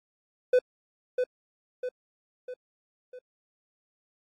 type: tone with echo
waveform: triangle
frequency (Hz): 502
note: B4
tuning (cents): +28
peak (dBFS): -15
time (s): 0.53-0.59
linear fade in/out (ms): 5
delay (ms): 650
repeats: 4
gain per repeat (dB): -6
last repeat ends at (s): 3.19
effects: AAC 32 kbps